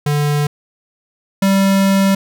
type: tone pair in turn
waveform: square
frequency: 146.83 / 194.87 Hz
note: D3 / G3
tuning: 0 / -10 cents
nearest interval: perfect fourth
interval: 490 cents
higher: second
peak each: -14 / -11 dBFS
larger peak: second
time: 0.06-0.47 / 1.42-2.15 s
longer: second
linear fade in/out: 5 ms
effects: none